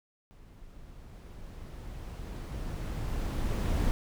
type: noise with level ramp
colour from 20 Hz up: brown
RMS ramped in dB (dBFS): -53 to -27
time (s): 0.31-3.91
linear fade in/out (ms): 0
effects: none